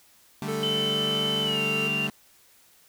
sawtooth chord, D suspended fourth, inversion none, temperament equal, 146.83 / 196 / 220 Hz, D3 / G3 / A3, 0 / 0 / 0 cents, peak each -30 dBFS, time 0.42-2.1 s, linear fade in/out 2 ms
square tone, 440 Hz, A4, in tune, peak -29 dBFS, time 0.47-1.89 s, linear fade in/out 20 ms
sine tone with pitch glide, 3046 to 2777 Hz, F#7 to F7, +50 to -10 cents, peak -25 dBFS, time 0.63-2.07 s, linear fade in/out 2 ms, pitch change -160 cents, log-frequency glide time 1.42-1.6 s
effects white hiss -58 dBFS RMS until 2.88 s

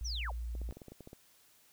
sine tone, 58.27 Hz, A#1, in tune, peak -36 dBFS, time 0.01-0.71 s, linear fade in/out 0 ms
sine linear sweep, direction down, 6230 to 381.1 Hz, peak -38 dBFS, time 0.04-0.32 s, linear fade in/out 20 ms
clicks, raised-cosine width 2 ms, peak -35 dBFS, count 11, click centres 0.552 / 0.616 / 0.69 / 0.725 / 0.77 / 0.818 / 0.883 / 0.92 / 1.007 / 1.074 / 1.131 s
effects white hiss -65 dBFS RMS until 1.72 s

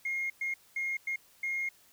sine tone bursts at uneven times, 2140 Hz, C7, 38 cents sharp, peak -29 dBFS, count 5, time 0.05-0.3 / 0.41-0.54 / 0.76-0.97 / 1.07-1.16 / 1.43-1.69 s, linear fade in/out 5 ms, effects tanh soft clip ceiling -27 dBFS + white hiss -62 dBFS RMS until 1.92 s

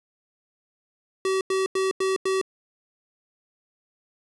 square tone bursts, 381.4 Hz, G4, 47 cents flat, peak -22 dBFS, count 5, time 1.25-2.414 s, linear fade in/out 2 ms, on 160 ms, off 91 ms, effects resampled to 24000 Hz

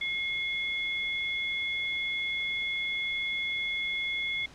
sine tone pair together, 2151 / 3414 Hz, C7 / G#7, +47 / +47 cents, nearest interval minor sixth, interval 800 cents, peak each -30 / -34 dBFS, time 0.01-4.46 s, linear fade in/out 5 ms, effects pink hiss -52 dBFS RMS until 4.54 s + low-pass 6000 Hz 12 dB/octave

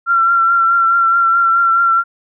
sine tone with vibrato, 1364 Hz, F6, 41 cents flat, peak -9 dBFS, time 0.06-2.04 s, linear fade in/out 50 ms, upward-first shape triangle, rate 4.7 Hz, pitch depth 32 cents each way, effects none

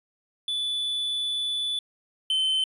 triangle tone pair in turn, 3472 / 3071 Hz, A7 / G7, -24 / -36 cents, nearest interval major second, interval 212 cents, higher first, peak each -24 / -20 dBFS, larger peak second, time 0.48-1.79 / 2.3-2.64 s, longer first, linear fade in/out 2 ms, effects resampled to 32000 Hz

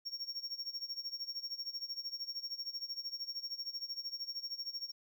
triangle tone with tremolo, 5530 Hz, F8, 18 cents flat, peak -35 dBFS, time 0.05-4.92 s, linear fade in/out 20 ms, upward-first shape sine, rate 13 Hz, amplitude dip 85%, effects 12-bit

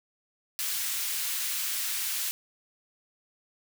white high-pass noise, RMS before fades -31 dBFS, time 0.59-2.31 s, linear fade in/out 0 ms, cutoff 1700 Hz, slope 12 dB/octave, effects none

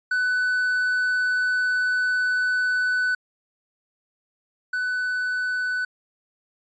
triangle tone pair in turn, 1497 / 1497 Hz, F#6 / F#6, +20 / +20 cents, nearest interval unison, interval 0 cents, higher neither, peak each -18 / -21 dBFS, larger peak first, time 0.11-3.15 / 4.73-5.85 s, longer first, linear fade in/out 5 ms, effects resampled to 16000 Hz

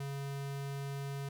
square tone, 139.2 Hz, C#3, 8 cents sharp, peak -38 dBFS, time 0-1.29 s, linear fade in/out 5 ms, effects none

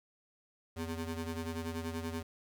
25% pulse ring-modulated tone, 164.81 Hz, E3, in tune, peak -30 dBFS, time 0.76-2.23 s, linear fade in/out 10 ms, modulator 77.2 Hz, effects none

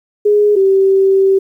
sine tone pair in turn, 415.3 / 386.9 Hz, G#4 / G4, 0 / -23 cents, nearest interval minor second, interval 123 cents, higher first, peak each -7 dBFS, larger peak neither, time 0.25-0.56 / 0.56-1.39 s, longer second, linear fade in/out 10 ms, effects 8-bit

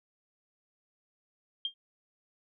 sine tone with exponential decay, 3200 Hz, G7, 35 cents sharp, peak -26 dBFS, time 1.65-1.74 s, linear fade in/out 2 ms, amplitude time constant 19 ms, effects none

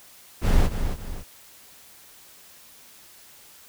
brown noise with echo, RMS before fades -17 dBFS, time 0.41-0.7 s, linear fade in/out 50 ms, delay 270 ms, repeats 2, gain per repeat -8 dB, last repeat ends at 1.24 s, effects white hiss -50 dBFS RMS until 3.68 s

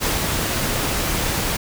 pink noise with ADSR envelope, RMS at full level -20 dBFS, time 0-1.57 s, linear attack 37 ms, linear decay 150 ms, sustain -2 dB, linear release 9 ms, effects none

